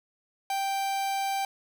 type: tone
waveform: 45% pulse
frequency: 784 Hz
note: G5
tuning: in tune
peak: -27 dBFS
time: 0.5-1.45 s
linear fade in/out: 2 ms
effects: none